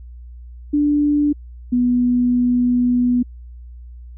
sine tone pair in turn, 293 / 245.7 Hz, D4 / B3, -4 / -9 cents, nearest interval minor third, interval 305 cents, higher first, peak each -13 dBFS, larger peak neither, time 0.73-1.33 / 1.72-3.23 s, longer second, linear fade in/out 10 ms, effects added 60 Hz sine -34 dBFS peak until 4.17 s

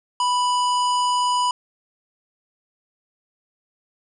harmonic tone, 987.8 Hz, B5, in tune, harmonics 1 / 3 / 5 / 7 / 9, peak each -18 / -28 / -32 / -35 / -37 dBFS, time 0.2-1.51 s, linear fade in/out 2 ms, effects none

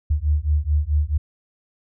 sine beating tone pair, 72.6 / 77.2 Hz, D2 / D#2, -19 / -13 cents, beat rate 4.6 Hz, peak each -20 dBFS, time 0.1-1.18 s, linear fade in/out 10 ms, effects none

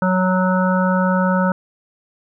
harmonic tone, 185 Hz, F#3, in tune, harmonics 1 / 3 / 5 / 7 / 8, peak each -16 / -21 / -23 / -24 / -25 dBFS, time 0.02-1.52 s, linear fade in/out 2 ms, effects none

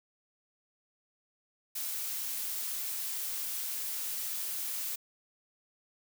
blue noise, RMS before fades -36 dBFS, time 1.75-4.96 s, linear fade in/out 10 ms, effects none

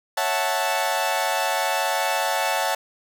sawtooth chord, F# minor seventh, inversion second, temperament equal, 554.4 / 659.3 / 740 / 880 Hz, C#5 / E5 / F#5 / A5, 0 / 0 / 0 / 0 cents, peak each -25 / -24 / -23 / -21 dBFS, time 0.17-2.75 s, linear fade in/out 5 ms, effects none

